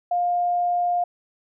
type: tone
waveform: sine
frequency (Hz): 706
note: F5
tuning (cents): +19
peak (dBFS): -19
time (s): 0.11-1.04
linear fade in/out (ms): 5
effects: none